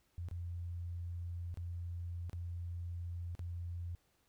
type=tone with dropouts; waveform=sine; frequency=86.6 Hz; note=F2; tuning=14 cents flat; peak=-39 dBFS; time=0.18-3.95 s; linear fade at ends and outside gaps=0 ms; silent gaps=0.286-0.312 / 1.542-1.573 / 2.296-2.331 / 3.351-3.393 s; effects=pink hiss -75 dBFS RMS until 4.28 s